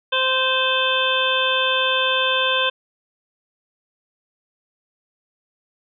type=harmonic tone with a mistuned harmonic; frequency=520 Hz; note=C5; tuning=11 cents flat; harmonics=1 / 2 / 3 / 5 / 6 / 7; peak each=-24 / -24 / -24 / -24 / -24 / -24 dBFS; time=0.12-2.7 s; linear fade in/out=10 ms; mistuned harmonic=7; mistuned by=-54 cents; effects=none